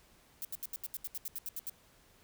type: noise bursts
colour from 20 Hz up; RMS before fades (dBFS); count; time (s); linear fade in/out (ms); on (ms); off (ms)
violet; -39; 13; 0.42-1.696; 0; 28; 76
effects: pink hiss -64 dBFS RMS until 2.23 s